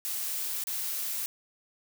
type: noise with dropouts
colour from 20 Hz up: blue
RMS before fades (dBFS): -33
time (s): 0.05-1.26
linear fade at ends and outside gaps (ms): 0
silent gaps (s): 0.638-0.671
effects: none